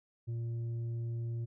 triangle tone with tanh clipping, 116.54 Hz, A#2, in tune, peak -35 dBFS, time 0.27-1.46 s, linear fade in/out 20 ms, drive 9 dB, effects none

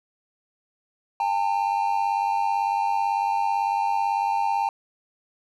triangle tone pair together, 805 / 903 Hz, G5 / A5, +46 / +45 cents, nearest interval major second, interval 199 cents, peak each -22 dBFS, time 1.2-4.69 s, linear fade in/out 2 ms, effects none

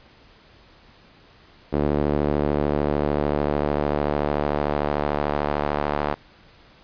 sawtooth tone with band-pass filter sweep, 73.42 Hz, D2, in tune, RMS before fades -23 dBFS, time 1.72-6.15 s, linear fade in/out 20 ms, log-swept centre 390 to 840 Hz, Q 1.1, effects pink hiss -52 dBFS RMS until 6.83 s + resampled to 11025 Hz

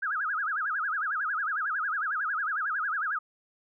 sine tone with vibrato, 1437 Hz, F6, 49 cents sharp, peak -27 dBFS, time 0.02-3.19 s, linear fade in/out 10 ms, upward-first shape sine, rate 11 Hz, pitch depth 260 cents each way, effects none

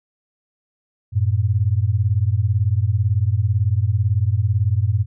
sine beating tone pair, 93.9 / 111.9 Hz, F#2 / A2, +26 / +30 cents, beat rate 18 Hz, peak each -18 dBFS, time 1.12-5.06 s, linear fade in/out 50 ms, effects none

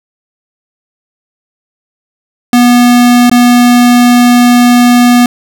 square tone with dropouts, 243.4 Hz, B3, 25 cents flat, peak -3 dBFS, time 2.53-5.26 s, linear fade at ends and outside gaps 2 ms, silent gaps 3.297-3.314 s, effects none

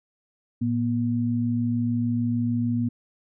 sine tone pair together, 113.34 / 240 Hz, A#2 / B3, -48 / -49 cents, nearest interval octave + minor second, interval 1299 cents, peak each -26 / -23 dBFS, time 0.61-2.89 s, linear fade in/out 10 ms, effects none

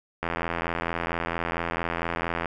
click train, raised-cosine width 0.5 ms, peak -12 dBFS, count 189, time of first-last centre 0.23-2.457 s, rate 84.4 Hz, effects none

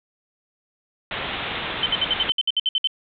white low-pass noise, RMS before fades -29 dBFS, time 1.11-2.3 s, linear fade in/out 2 ms, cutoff 3700 Hz, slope 96 dB/octave
sine tone bursts, 3074 Hz, G7, 35 cents flat, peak -17 dBFS, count 12, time 1.83-2.873 s, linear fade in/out 2 ms, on 31 ms, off 61 ms
effects none

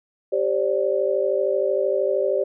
sine tone cluster, 391.2 / 534 / 587 Hz, G4 / C5 / D5, -4 / +35 / -1 cents, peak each -23 dBFS, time 0.32-2.44 s, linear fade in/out 10 ms, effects none

